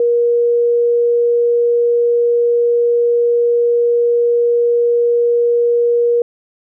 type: tone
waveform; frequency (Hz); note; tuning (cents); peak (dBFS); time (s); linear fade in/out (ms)
sine; 475; A#4; +33; -10; 0-6.22; 2
effects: none